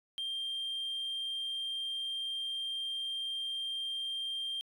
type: tone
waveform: triangle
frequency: 3181 Hz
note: G7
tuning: 25 cents sharp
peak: -32 dBFS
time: 0.18-4.61 s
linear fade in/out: 0 ms
effects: tanh soft clip ceiling -29 dBFS